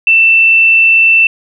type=tone; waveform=sine; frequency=2671 Hz; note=E7; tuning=22 cents sharp; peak=-4 dBFS; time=0.07-1.27 s; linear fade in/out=2 ms; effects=none